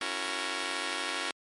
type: chord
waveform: 5% pulse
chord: F# dominant seventh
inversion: second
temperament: just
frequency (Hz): 277.5 / 333 / 370 / 462.5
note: C#4 / E4 / F#4 / A#4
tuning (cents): +2 / +18 / 0 / -14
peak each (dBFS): -27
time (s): 0.01-1.31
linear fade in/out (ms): 2
effects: MP3 48 kbps